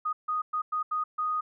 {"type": "tone bursts at uneven times", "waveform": "sine", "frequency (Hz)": 1242, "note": "D#6", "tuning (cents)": -3, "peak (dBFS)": -26, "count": 6, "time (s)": [[0.05, 0.13], [0.28, 0.42], [0.53, 0.62], [0.72, 0.83], [0.91, 1.04], [1.18, 1.41]], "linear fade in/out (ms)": 10, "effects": []}